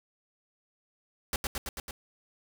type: noise with echo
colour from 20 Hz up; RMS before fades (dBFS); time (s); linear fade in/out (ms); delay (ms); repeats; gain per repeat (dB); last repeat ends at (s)
pink; -30; 1.33-1.36; 2; 110; 5; -2; 1.91
effects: none